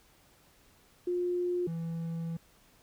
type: tone pair in turn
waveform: sine / triangle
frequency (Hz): 355.3 / 165.71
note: F4 / E3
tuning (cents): +30 / +9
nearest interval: octave + minor second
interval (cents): 1321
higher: first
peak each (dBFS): -28 / -31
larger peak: first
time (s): 1.07-1.67 / 1.67-2.37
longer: second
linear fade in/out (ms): 5
effects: pink hiss -63 dBFS RMS until 2.82 s